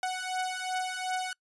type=beating tone pair; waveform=sawtooth; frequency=740 / 742.7 Hz; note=F#5 / F#5; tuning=0 / +6 cents; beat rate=2.7 Hz; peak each=-30 dBFS; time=0.03-1.33 s; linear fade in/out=2 ms; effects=noise-tail reverb RT60 0.1 s tail -26 dB re dry + resampled to 24000 Hz